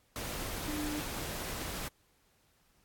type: tone in noise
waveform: sine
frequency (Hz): 299.8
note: D4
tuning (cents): +36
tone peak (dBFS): -35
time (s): 0.68-1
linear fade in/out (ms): 0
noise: pink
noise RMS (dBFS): -39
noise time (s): 0.16-1.88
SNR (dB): +1
effects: pink hiss -70 dBFS RMS until 2.84 s + AAC 64 kbps